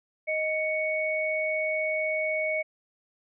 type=tone pair together; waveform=sine; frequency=624.7 / 2226 Hz; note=D#5 / C#7; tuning=+7 / +7 cents; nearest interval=octave + minor seventh; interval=2200 cents; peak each=-28 dBFS; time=0.27-2.63 s; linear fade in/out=20 ms; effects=none